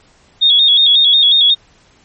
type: tone with vibrato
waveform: sine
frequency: 3515 Hz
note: A7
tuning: 2 cents flat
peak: -6 dBFS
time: 0.41-1.55 s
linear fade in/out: 20 ms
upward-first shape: square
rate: 5.5 Hz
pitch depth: 78 cents each way
effects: pink hiss -50 dBFS RMS until 2.04 s + MP3 32 kbps